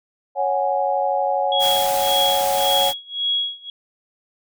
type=chord; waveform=sine; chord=C# suspended fourth; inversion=none; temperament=just; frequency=554.4 / 739.2 / 831.5 Hz; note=C#5 / F#5 / G#5; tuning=0 / -2 / +2 cents; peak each=-22 dBFS; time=0.35-2.93 s; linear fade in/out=50 ms
type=tone with tremolo; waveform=sine; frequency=3322 Hz; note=G#7; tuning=in tune; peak=-17 dBFS; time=1.52-3.7 s; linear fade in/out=2 ms; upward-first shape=sine; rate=1.8 Hz; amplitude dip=95%
type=noise; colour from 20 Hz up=white; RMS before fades=-27 dBFS; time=1.59-2.94 s; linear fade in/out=50 ms
effects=none